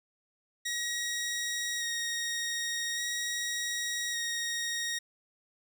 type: tone with vibrato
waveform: 15% pulse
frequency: 1885 Hz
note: A#6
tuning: 19 cents sharp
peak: -25 dBFS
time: 0.65-4.99 s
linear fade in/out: 10 ms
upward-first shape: square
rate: 0.43 Hz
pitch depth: 11 cents each way
effects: none